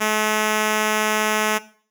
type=tone; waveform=5% pulse; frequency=214.8 Hz; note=A3; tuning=41 cents flat; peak=-7 dBFS; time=0-1.59 s; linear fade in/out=20 ms; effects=noise-tail reverb RT60 0.5 s tail -18 dB re dry